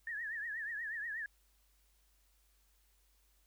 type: tone with vibrato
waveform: sine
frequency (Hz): 1776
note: A6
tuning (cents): +16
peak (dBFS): -38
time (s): 0.07-1.26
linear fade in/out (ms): 2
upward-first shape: triangle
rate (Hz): 8.3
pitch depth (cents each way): 140
effects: added 50 Hz sine -70 dBFS peak until 3.46 s + white hiss -74 dBFS RMS until 3.46 s